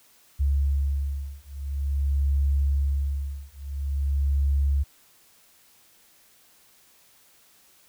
sine beating tone pair, 69.6 / 70.08 Hz, C#2 / C#2, +8 / +19 cents, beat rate 0.48 Hz, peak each -25 dBFS, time 0.39-4.84 s, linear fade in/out 20 ms, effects white hiss -58 dBFS RMS until 7.88 s

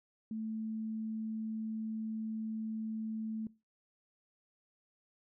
sine tone, 220 Hz, A3, in tune, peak -36 dBFS, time 0.31-3.47 s, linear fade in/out 2 ms, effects noise-tail reverb RT60 0.3 s tail -22 dB re dry

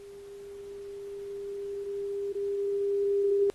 sine tone with level ramp, 400.8 Hz, G4, 38 cents sharp, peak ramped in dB -44 to -21 dBFS, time 0-3.5 s, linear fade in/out 0 ms, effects pink hiss -59 dBFS RMS until 3.54 s + AAC 32 kbps

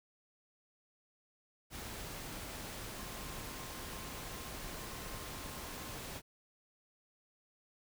sine tone in noise, 1057 Hz, C6, 17 cents sharp, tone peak -56 dBFS, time 2.94-5.97 s, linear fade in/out 50 ms, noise pink, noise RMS -45 dBFS, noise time 1.7-6.22 s, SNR -14 dB, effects none

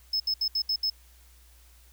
triangle tone bursts at uneven times, 5200 Hz, E8, 24 cents flat, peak -23 dBFS, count 6, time 0.13-0.2 / 0.27-0.34 / 0.41-0.48 / 0.55-0.62 / 0.69-0.76 / 0.83-0.9 s, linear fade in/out 5 ms, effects added 60 Hz sine -54 dBFS peak until 1.92 s + white hiss -60 dBFS RMS until 1.92 s

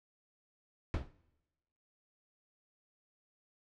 brown noise with exponential decay, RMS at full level -28 dBFS, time 0.94-1.12 s, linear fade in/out 0 ms, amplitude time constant 39 ms, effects noise-tail reverb RT60 1.0 s tail -21 dB re dry + low-pass 4000 Hz 12 dB/octave

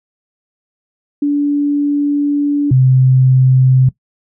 sine tone pair in turn, 288.8 / 129.84 Hz, D4 / C3, -29 / -13 cents, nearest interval octave + major second, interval 1384 cents, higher first, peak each -10 / -6 dBFS, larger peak second, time 1.22-2.71 / 2.71-3.89 s, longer first, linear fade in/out 5 ms, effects noise-tail reverb RT60 0.1 s tail -18 dB re dry

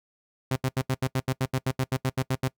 sawtooth tone bursts, 130.81 Hz, C3, in tune, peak -19 dBFS, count 16, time 0.51-2.481 s, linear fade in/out 5 ms, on 51 ms, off 77 ms, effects noise-tail reverb RT60 0.1 s tail -22 dB re dry

